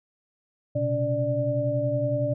sine tone cluster, 121.6 / 132.4 / 285.4 / 590 Hz, B2 / C3 / D4 / D5, -26 / +21 / -49 / +8 cents, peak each -28 / -31 / -32 / -25 dBFS, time 0.75-2.34 s, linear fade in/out 10 ms, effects none

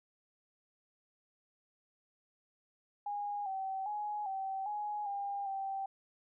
sine tone with pitch steps, 820 / 769 / 836 / 772 / 835 / 802 / 779 Hz, G#5 / G5 / G#5 / G5 / G#5 / G5 / G5, -22 / -33 / +11 / -27 / +9 / +39 / -11 cents, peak -35 dBFS, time 3.06-5.86 s, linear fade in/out 5 ms, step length 400 ms, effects none

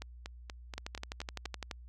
two click trains, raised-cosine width 0.2 ms, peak -24 / -21 dBFS, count 7 / 12, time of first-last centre 0.02-1.455 / 0.78-1.712 s, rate 4.18 / 11.8 Hz, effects added 60 Hz sine -48 dBFS peak until 1.88 s

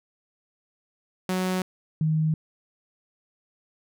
sawtooth / sine tone pair in turn, 185 / 156.86 Hz, F#3 / D#3, 0 / +14 cents, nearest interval minor third, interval 286 cents, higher first, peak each -20 dBFS, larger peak neither, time 1.29-1.62 / 2.01-2.34 s, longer neither, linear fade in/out 2 ms, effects none

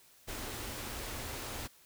pink band-stop noise, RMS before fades -41 dBFS, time 0.27-1.68 s, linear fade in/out 20 ms, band 140 to 210 Hz, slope 96 dB/octave, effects white hiss -62 dBFS RMS until 1.85 s

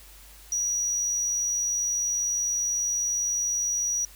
triangle tone, 5800 Hz, F#8, 35 cents flat, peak -23 dBFS, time 0.52-4.05 s, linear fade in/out 2 ms, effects added 50 Hz sine -50 dBFS peak until 4.15 s + white hiss -51 dBFS RMS until 4.15 s

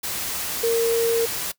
sine tone in noise, 461.1 Hz, A#4, 19 cents flat, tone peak -17 dBFS, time 0.63-1.26 s, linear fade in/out 10 ms, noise white, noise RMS -28 dBFS, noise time 0.03-1.52 s, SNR +8 dB, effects noise-tail reverb RT60 0.1 s tail -19 dB re dry

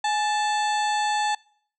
harmonic tone with a mistuned harmonic, 880 Hz, A5, in tune, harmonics 1 / 2 / 3 / 4 / 5 / 7 / 8 / 9, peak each -22 / -30 / -36 / -33 / -36 / -42 / -42 / -40 dBFS, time 0.04-1.35 s, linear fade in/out 5 ms, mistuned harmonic 1, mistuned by -83 cents, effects noise-tail reverb RT60 0.6 s tail -25 dB re dry

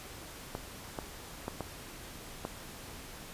clicks, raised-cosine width 1 ms, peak -21 dBFS, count 5, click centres 0.551 / 0.988 / 1.481 / 1.607 / 2.451 s, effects pink hiss -47 dBFS RMS until 3.33 s + resampled to 32000 Hz

